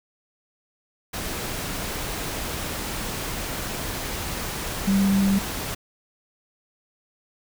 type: tone in noise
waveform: sine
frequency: 196 Hz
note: G3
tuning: in tune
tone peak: -17 dBFS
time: 4.87-5.39 s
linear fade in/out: 10 ms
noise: pink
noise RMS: -30 dBFS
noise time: 1.13-5.75 s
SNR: +10 dB
effects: none